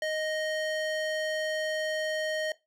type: tone with band-pass filter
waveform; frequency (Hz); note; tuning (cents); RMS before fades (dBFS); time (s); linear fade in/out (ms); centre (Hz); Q
square; 622.3; D#5; 0; -31; 0.02-2.52; 2; 1900; 0.52
effects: noise-tail reverb RT60 0.2 s tail -18 dB re dry